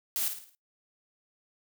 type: noise with echo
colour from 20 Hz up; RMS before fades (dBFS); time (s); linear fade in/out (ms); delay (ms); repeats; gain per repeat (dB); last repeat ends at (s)
blue; -30; 0.16-0.28; 0; 54; 5; -7; 0.55
effects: noise-tail reverb RT60 0.2 s tail -25 dB re dry